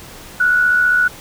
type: tone pair together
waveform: sine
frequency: 1396.9 / 1471.9 Hz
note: F6 / F#6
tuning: 0 / -9 cents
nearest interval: minor second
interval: 91 cents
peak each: -22 / -11 dBFS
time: 0.4-1.08 s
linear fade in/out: 5 ms
effects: pink hiss -37 dBFS RMS until 1.2 s